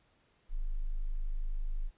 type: tone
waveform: sine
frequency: 25.96 Hz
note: G#0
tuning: in tune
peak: -30 dBFS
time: 0.49-1.91 s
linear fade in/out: 50 ms
effects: pink hiss -70 dBFS RMS until 1.97 s + resampled to 8000 Hz